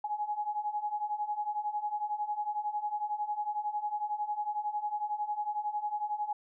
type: beating tone pair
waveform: sine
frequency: 831 / 842 Hz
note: G#5 / G#5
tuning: +1 / +24 cents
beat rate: 11 Hz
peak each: -36 / -33 dBFS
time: 0.04-6.33 s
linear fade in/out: 5 ms
effects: none